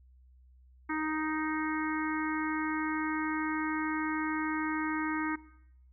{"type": "harmonic tone", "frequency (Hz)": 311.1, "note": "D#4", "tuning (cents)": 0, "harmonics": [1, 3, 4, 5, 6, 7], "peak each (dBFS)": [-33, -38, -39, -40, -41, -41], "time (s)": [0.89, 5.36], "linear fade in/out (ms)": 10, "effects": ["noise-tail reverb RT60 0.8 s tail -19 dB re dry", "added 63 Hz sine -56 dBFS peak until 5.92 s"]}